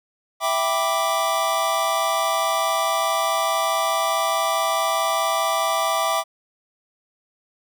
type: chord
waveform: square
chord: E minor seventh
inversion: none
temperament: equal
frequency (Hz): 659.3 / 784 / 987.8 / 1174.7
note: E5 / G5 / B5 / D6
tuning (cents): 0 / 0 / 0 / 0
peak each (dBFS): -25 / -27 / -29 / -24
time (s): 0.4-6.24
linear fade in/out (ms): 50
effects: none